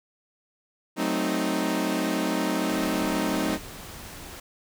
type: chord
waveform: sawtooth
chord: F# diminished seventh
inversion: none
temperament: equal with one note detuned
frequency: 186.93 / 220 / 261.6 / 311.1 Hz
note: F#3 / A3 / C4 / Eb4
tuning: +18 / 0 / 0 / 0 cents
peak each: -27 / -27 / -26 / -24 dBFS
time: 0.96-3.59 s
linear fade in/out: 50 ms
type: noise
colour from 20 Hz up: pink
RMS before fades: -41 dBFS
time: 2.69-4.4 s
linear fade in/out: 5 ms
effects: none